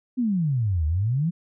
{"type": "exponential two-way sweep", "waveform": "sine", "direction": "down then up", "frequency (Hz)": [261.6, 74, 178.9], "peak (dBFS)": -20, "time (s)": [0.17, 1.31], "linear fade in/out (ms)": 20, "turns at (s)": 0.86, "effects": []}